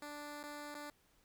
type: tone with dropouts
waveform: 10% pulse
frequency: 293.7 Hz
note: D4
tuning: in tune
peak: -37 dBFS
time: 0.02-0.9 s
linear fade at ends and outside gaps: 2 ms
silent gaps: 0.43-0.437 / 0.744-0.75 s
effects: pink hiss -72 dBFS RMS until 1.24 s